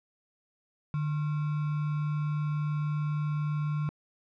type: tone with sample-and-hold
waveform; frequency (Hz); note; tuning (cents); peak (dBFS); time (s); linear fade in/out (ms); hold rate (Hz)
sine; 149.4; D3; +30; -27; 0.94-3.89; 0; 1225
effects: low-pass 2000 Hz 12 dB/octave